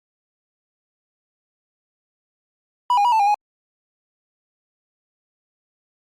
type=tone with pitch steps; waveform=triangle; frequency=981 / 815 / 966 / 883 / 807 / 832 Hz; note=B5 / G#5 / B5 / A5 / G#5 / G#5; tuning=-12 / -33 / -39 / +6 / -50 / +3 cents; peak=-12 dBFS; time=2.9-3.344 s; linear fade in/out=2 ms; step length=74 ms; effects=Opus 48 kbps